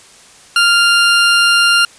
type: tone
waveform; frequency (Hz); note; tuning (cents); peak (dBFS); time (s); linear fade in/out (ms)
20% pulse; 1396.9; F6; 0; -3; 0.56-1.85; 2
effects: white hiss -42 dBFS RMS until 1.98 s + resampled to 22050 Hz